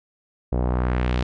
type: tone with low-pass filter sweep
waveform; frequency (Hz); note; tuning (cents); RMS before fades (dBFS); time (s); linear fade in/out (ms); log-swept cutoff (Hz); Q
sawtooth; 61.74; B1; 0; -22; 0.52-1.23; 5; 580 to 4300; 1.3
effects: none